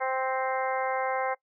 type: harmonic tone with a mistuned harmonic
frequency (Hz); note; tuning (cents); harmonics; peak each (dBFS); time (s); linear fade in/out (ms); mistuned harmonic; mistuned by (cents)
261.6; C4; 0; 2 / 3 / 4 / 5 / 6 / 7 / 8; -31 / -30 / -34 / -39 / -38 / -42 / -38; 0-1.35; 20; 7; +21
effects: noise-tail reverb RT60 0.1 s tail -21 dB re dry